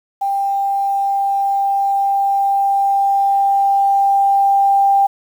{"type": "tone with level ramp", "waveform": "sine", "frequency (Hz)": 792, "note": "G5", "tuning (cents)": 18, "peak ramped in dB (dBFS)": [-15, -9], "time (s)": [0.21, 5.07], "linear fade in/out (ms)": 10, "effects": ["7-bit"]}